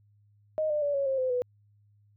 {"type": "tone with pitch steps", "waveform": "sine", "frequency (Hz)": [622.3, 599, 576.6, 555, 534.3, 514.3, 495.1], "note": ["D#5", "D5", "D5", "C#5", "C5", "C5", "B4"], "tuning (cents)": [0, 34, -32, 2, 36, -30, 4], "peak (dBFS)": -25, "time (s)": [0.58, 1.42], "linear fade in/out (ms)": 0, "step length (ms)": 120, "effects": ["added 103 Hz sine -60 dBFS peak until 2.16 s"]}